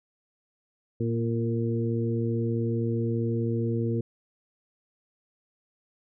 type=harmonic tone with a mistuned harmonic; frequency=115.3 Hz; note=A#2; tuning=19 cents flat; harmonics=1 / 2 / 3 / 4; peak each=-27 / -30 / -32 / -33 dBFS; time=1-4.01 s; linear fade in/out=5 ms; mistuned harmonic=2; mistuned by=+24 cents; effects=none